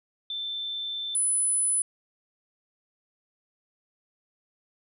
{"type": "tone pair in turn", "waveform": "sine", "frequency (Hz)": [3545, 10007], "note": ["A7", "D#9"], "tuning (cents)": [12, 9], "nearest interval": "octave + tritone", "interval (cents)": 1797, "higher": "second", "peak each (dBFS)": [-30, -22], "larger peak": "second", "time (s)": [[0.3, 1.15], [1.15, 1.82]], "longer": "first", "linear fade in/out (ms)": 2, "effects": []}